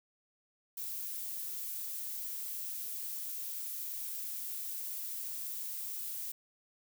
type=noise; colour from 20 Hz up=violet; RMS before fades=-40 dBFS; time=0.77-6.32 s; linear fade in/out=5 ms; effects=none